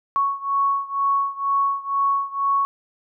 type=beating tone pair; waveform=sine; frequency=1108.7 / 1110.8 Hz; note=C#6 / C#6; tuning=0 / +3 cents; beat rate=2.1 Hz; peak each=-21 / -23 dBFS; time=0.16-2.65 s; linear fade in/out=0 ms; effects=none